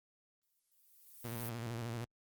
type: noise with exponential growth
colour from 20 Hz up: violet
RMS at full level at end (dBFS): -43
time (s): 0.43-1.49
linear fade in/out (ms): 1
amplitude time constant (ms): 230
type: tone with vibrato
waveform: sawtooth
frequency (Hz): 116.54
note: A#2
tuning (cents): 0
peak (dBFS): -35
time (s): 1.24-2.05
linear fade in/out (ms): 10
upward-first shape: square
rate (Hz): 13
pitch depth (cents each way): 56
effects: Opus 24 kbps

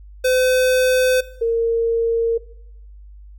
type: tone pair in turn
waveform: square / sine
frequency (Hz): 510 / 460.1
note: C5 / A#4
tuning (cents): -44 / -23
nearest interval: major second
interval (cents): 179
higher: first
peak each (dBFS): -15 / -15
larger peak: neither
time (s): 0.24-1.21 / 1.41-2.38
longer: neither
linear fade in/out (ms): 10
effects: noise-tail reverb RT60 0.8 s tail -18 dB re dry + added 50 Hz sine -38 dBFS peak until 3.38 s

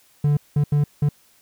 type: tone bursts at uneven times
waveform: triangle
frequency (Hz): 146.3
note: D3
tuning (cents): -6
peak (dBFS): -13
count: 4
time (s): 0.24-0.37 / 0.56-0.64 / 0.72-0.84 / 1.02-1.09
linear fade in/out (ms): 5
effects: white hiss -57 dBFS RMS until 1.41 s

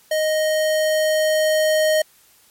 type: tone with level ramp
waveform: square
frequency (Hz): 622.3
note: D#5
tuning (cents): 0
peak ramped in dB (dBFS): -18 to -15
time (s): 0.11-2.02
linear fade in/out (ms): 5
effects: white hiss -54 dBFS RMS until 2.5 s + MP3 64 kbps

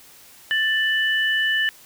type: tone pair together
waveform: sine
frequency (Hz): 1766 / 2970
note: A6 / F#7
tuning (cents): +6 / +6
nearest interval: major sixth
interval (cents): 900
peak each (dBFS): -19 / -24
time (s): 0.51-1.69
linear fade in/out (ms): 0
effects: white hiss -48 dBFS RMS until 1.85 s

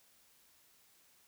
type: silence
effects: white hiss -67 dBFS RMS until 1.27 s

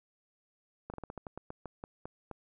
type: slowing click train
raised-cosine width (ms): 1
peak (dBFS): -27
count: 13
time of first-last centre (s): 0.9-2.313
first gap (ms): 38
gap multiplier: 1.19
effects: none

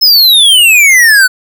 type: exponential sweep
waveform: square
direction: down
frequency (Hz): 5250 to 1470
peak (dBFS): -3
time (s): 0.01-1.28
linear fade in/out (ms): 20
effects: none

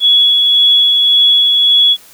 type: tone with tremolo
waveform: sine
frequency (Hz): 3372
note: G#7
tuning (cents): +26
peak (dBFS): -5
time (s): 0-1.97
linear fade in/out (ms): 50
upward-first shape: sine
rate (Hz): 1.8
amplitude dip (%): 25
effects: white hiss -41 dBFS RMS until 2.13 s

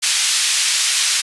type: band-pass noise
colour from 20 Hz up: white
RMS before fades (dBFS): -17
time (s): 0.02-1.22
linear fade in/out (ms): 20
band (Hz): 2200 to 7700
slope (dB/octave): 12
effects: resampled to 24000 Hz

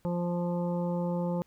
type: harmonic tone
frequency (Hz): 174.61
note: F3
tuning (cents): 0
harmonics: 1 / 2 / 3 / 5 / 6 / 7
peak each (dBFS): -29 / -39 / -34 / -40 / -49 / -53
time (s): 0.05-1.42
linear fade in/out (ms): 0
effects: pink hiss -68 dBFS RMS until 1.46 s

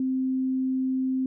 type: tone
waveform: sine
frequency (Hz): 260.8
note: C4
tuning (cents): -5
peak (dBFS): -23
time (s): 0-1.26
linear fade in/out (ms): 2
effects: none

